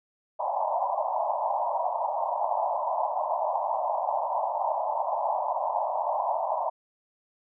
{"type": "band-pass noise", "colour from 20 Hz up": "white", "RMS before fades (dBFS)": -28, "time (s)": [0.39, 6.7], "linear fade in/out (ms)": 10, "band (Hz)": [590, 1000], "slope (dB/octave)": 96, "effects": []}